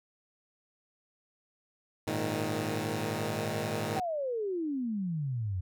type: chord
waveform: 10% pulse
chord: Ab suspended second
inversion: none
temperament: equal with one note detuned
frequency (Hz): 103.83 / 115.2 / 155.56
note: Ab2 / Bb2 / Eb3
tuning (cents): 0 / -20 / 0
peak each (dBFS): -27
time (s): 2.07-4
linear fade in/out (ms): 5
type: exponential sweep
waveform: sine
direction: down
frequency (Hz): 784 to 87.31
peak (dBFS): -30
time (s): 3.96-5.61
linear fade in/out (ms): 10
effects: none